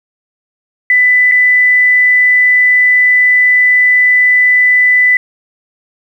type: tone with dropouts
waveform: sine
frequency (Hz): 1994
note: B6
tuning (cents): +16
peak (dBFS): -5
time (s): 0.9-5.17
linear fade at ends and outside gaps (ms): 2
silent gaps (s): 1.315-1.319
effects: 7-bit